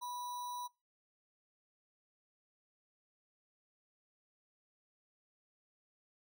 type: tone with sample-and-hold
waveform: sine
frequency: 981 Hz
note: B5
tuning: 12 cents flat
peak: -40 dBFS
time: 0.01-0.68 s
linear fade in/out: 20 ms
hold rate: 4900 Hz
effects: noise-tail reverb RT60 0.3 s tail -24 dB re dry